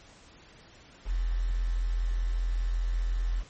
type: tone with quantisation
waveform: sine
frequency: 42.53 Hz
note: F1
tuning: 45 cents flat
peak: -25 dBFS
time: 1.05-3.44 s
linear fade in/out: 50 ms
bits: 8
effects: pink hiss -54 dBFS RMS until 3.49 s + MP3 32 kbps